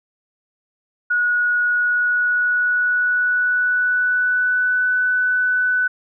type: tone with pitch glide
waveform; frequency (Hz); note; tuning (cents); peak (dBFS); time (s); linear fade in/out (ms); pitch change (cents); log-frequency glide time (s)
sine; 1456 to 1496.1; F#6 to F#6; -28 to +19; -15; 1.1-5.88; 10; +47; 1.64-4.91
effects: none